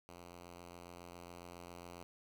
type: tone with level ramp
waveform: 5% pulse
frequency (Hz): 87.31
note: F2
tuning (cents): 0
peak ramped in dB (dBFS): -41 to -38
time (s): 0.09-2.03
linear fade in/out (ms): 0
effects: none